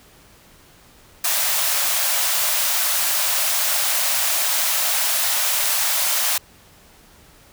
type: high-pass noise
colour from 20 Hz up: white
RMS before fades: -20 dBFS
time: 1.24-6.38 s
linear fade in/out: 5 ms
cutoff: 550 Hz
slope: 96 dB/octave
effects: pink hiss -50 dBFS RMS until 7.52 s